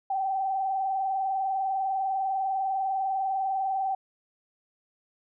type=tone with vibrato; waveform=sine; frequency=771 Hz; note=G5; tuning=29 cents flat; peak=-25 dBFS; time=0.1-3.95 s; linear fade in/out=5 ms; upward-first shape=sine; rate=20 Hz; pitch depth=47 cents each way; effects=none